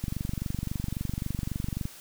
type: click train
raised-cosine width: 5 ms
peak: -18 dBFS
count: 44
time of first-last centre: 0.04-1.854 s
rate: 23.7 Hz
effects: white hiss -48 dBFS RMS until 2 s